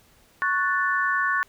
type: chord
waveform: sine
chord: F# minor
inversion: second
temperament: equal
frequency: 1108.7 / 1480 / 1760 Hz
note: C#6 / F#6 / A6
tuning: 0 / 0 / 0 cents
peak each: -25 dBFS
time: 0.42-1.43 s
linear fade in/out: 0 ms
effects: pink hiss -58 dBFS RMS until 1.48 s